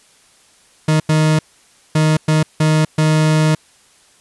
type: tone bursts at uneven times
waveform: 40% pulse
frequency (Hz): 155.56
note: D#3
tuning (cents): 0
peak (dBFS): -10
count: 6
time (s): 0.88-1 / 1.09-1.39 / 1.95-2.17 / 2.28-2.43 / 2.6-2.85 / 2.98-3.55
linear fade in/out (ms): 5
effects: white hiss -51 dBFS RMS until 4.2 s + resampled to 24000 Hz